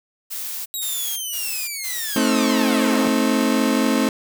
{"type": "noise bursts", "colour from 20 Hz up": "blue", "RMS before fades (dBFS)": -29, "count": 4, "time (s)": [0.3, 2.19], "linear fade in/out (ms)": 20, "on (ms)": 360, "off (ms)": 150}
{"type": "linear sweep", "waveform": "10% pulse", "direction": "down", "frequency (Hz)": [3863, 138.59], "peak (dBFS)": -18, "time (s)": [0.74, 3.08], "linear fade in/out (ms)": 0}
{"type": "chord", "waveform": "35% pulse", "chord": "A diminished", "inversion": "none", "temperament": "just", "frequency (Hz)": [220, 264, 316.8], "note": ["A3", "C4", "Eb4"], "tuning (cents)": [0, 16, 31], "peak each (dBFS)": [-19, -18, -22], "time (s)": [2.16, 4.09], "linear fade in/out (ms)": 2}
{"effects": []}